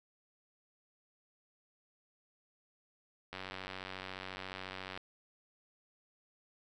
click train, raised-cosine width 0.3 ms, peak -26 dBFS, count 156, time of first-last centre 3.33-4.975 s, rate 94.2 Hz, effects none

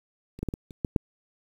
clicks, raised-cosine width 3 ms, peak -29 / -16 / -15 / -20 / -30 / -13 / -8 dBFS, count 7, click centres 0.39 / 0.43 / 0.487 / 0.539 / 0.708 / 0.848 / 0.962 s, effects 8-bit

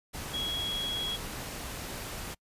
sine tone in noise, 3322 Hz, G#7, in tune, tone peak -31 dBFS, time 0.33-1.17 s, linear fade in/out 20 ms, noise pink, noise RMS -39 dBFS, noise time 0.13-2.35 s, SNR +5 dB, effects noise-tail reverb RT60 0.1 s tail -26 dB re dry + resampled to 32000 Hz

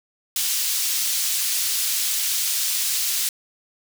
pink high-pass noise, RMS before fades -23 dBFS, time 0.36-3.29 s, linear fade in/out 2 ms, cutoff 4300 Hz, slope 12 dB/octave, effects none

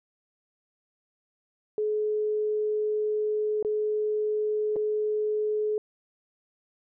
sine tone with dropouts, 425.5 Hz, G#4, 42 cents sharp, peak -24 dBFS, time 1.78-5.78 s, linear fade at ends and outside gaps 1 ms, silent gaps 3.627-3.648 / 4.759-4.764 s, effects none

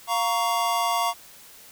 square chord, Bb minor, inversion second, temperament equal with one note detuned, 698.5 / 932.3 / 1120.3 Hz, F5 / Bb5 / Db6, 0 / 0 / +18 cents, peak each -27 dBFS, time 0.07-1.14 s, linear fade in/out 50 ms, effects white hiss -48 dBFS RMS until 1.71 s

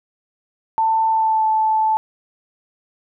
sine tone with pitch glide, 890 to 874.2 Hz, A5 to A5, +20 to -11 cents, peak -14 dBFS, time 0.78-1.97 s, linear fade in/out 0 ms, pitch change -31 cents, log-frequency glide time 1.09-1.46 s, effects none

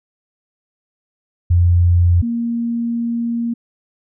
sine tone pair in turn, 87.31 / 234 Hz, F2 / A#3, 0 / +7 cents, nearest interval octave + perfect fourth, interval 1707 cents, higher second, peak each -9 / -17 dBFS, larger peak first, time 1.5-2.22 / 2.22-3.54 s, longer second, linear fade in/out 10 ms, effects none

